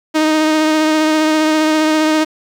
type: tone with vibrato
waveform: sawtooth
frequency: 311.1 Hz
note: D#4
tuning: in tune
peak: -7 dBFS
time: 0.14-2.25 s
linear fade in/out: 20 ms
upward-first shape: triangle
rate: 15 Hz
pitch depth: 21 cents each way
effects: low-pass 7000 Hz 12 dB/octave + 7-bit